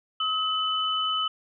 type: tone pair together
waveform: sine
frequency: 1277 / 3008 Hz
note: D#6 / F#7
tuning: +45 / +28 cents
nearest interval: octave + minor third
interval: 1483 cents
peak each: -27 / -26 dBFS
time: 0.2-1.28 s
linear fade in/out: 5 ms
effects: none